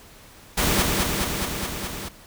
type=noise with echo; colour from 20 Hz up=pink; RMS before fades=-21 dBFS; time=0.57-0.83 s; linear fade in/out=10 ms; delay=210 ms; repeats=6; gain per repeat=-2 dB; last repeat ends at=2.09 s; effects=pink hiss -48 dBFS RMS until 2.26 s